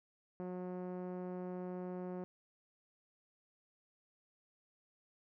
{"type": "tone with low-pass filter", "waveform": "5% pulse", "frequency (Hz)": 181.4, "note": "F#3", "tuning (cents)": -34, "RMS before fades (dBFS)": -43, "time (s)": [0.4, 2.24], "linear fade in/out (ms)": 0, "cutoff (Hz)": 400, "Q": 0.81, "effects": []}